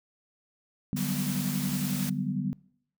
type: chord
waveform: sine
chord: G major seventh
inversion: second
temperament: equal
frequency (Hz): 146.83 / 185 / 196 / 246.9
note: D3 / F#3 / G3 / B3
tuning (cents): 0 / 0 / 0 / 0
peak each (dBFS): -33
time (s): 0.93-2.53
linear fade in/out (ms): 0
type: noise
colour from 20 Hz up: white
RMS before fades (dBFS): -37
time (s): 0.96-2.1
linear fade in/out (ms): 10
effects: noise-tail reverb RT60 0.7 s tail -24 dB re dry